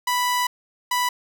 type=tone pair in turn; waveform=sawtooth; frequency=987.8 / 987.8 Hz; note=B5 / B5; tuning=0 / 0 cents; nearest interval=unison; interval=0 cents; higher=neither; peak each=-16 dBFS; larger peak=neither; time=0.07-0.47 / 0.91-1.09 s; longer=first; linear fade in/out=5 ms; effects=none